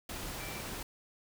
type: tone in noise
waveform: sine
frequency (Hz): 2337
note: D7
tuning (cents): -9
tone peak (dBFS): -47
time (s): 0.4-0.61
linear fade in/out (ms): 5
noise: pink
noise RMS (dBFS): -41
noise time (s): 0.09-0.83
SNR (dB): -9
effects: none